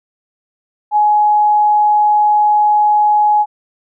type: tone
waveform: sine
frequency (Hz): 840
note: G#5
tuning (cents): +19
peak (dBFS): -8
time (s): 0.91-3.46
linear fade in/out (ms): 50
effects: none